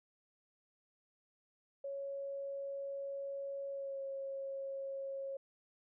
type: tone with pitch glide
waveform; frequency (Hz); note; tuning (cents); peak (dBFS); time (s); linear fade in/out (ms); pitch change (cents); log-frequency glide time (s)
sine; 554.4 to 545.2; C#5 to C#5; 0 to -29; -39; 1.84-5.37; 5; -29; 3.71-4.01
effects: none